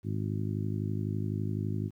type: harmonic tone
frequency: 51.91 Hz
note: G#1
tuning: in tune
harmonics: 2 / 3 / 4 / 5 / 6 / 7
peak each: -32 / -36 / -38 / -40 / -42 / -43 dBFS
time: 0.03-1.91 s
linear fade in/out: 50 ms
effects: 11-bit